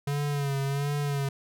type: tone with vibrato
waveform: square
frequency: 141.3 Hz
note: C#3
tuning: 34 cents sharp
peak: -27 dBFS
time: 0.07-1.29 s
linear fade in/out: 5 ms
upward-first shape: sine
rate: 1.4 Hz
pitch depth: 50 cents each way
effects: none